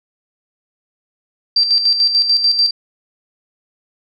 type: tone with tremolo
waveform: sine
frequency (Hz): 4699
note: D8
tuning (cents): 0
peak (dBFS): -9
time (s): 1.56-2.71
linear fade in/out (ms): 5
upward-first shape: square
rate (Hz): 6.8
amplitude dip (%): 55
effects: none